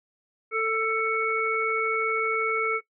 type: harmonic tone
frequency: 443.7 Hz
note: A4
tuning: 14 cents sharp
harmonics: 1 / 3 / 5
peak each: -27 / -27 / -27 dBFS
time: 0.51-2.81 s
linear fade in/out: 50 ms
effects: noise-tail reverb RT60 0.1 s tail -18 dB re dry